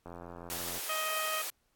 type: click train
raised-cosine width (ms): 1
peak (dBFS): -31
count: 63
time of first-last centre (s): 0.06-0.778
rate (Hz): 86.3
type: high-pass noise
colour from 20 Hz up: white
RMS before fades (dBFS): -38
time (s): 0.5-1.5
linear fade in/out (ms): 0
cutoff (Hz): 390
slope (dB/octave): 24
type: harmonic tone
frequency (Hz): 628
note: D#5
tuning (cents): +16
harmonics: 1 / 2 / 3 / 4 / 5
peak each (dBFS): -40 / -35 / -41 / -40 / -41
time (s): 0.89-1.42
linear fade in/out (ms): 5
effects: pink hiss -75 dBFS RMS until 1.75 s + AAC 64 kbps